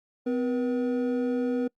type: tone pair together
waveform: triangle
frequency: 254.4 / 482 Hz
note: C4 / B4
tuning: -48 / -42 cents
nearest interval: major seventh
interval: 1106 cents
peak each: -24 / -27 dBFS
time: 0.26-1.68 s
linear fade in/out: 10 ms
effects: noise-tail reverb RT60 0.1 s tail -26 dB re dry + Opus 48 kbps